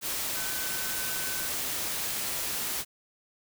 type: tone in noise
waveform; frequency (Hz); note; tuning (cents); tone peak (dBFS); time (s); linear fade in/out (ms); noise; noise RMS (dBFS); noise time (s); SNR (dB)
sine; 1519; F#6; +45; -40; 0.33-1.51; 50; white; -32; 0.01-2.85; -11
effects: none